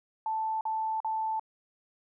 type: tone bursts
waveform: sine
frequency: 880 Hz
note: A5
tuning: in tune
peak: -28 dBFS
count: 3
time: 0.26-1.396 s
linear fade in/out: 2 ms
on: 350 ms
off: 43 ms
effects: none